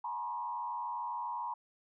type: tone with frequency modulation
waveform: sine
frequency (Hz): 960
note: B5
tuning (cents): -49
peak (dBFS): -35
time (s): 0.04-1.54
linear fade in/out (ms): 5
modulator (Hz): 92.6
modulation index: 0.96
effects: none